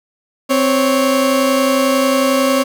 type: tone pair together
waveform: 30% pulse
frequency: 261.6 / 554.3 Hz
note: C4 / C#5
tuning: 0 / 0 cents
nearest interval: octave + minor second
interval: 1300 cents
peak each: -12 dBFS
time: 0.49-2.64 s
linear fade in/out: 20 ms
effects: none